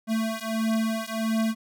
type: beating tone pair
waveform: square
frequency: 221.7 / 223.2 Hz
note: A3 / A3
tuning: +13 / +25 cents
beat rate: 1.5 Hz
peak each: -28 dBFS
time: 0.07-1.55 s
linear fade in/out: 50 ms
effects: none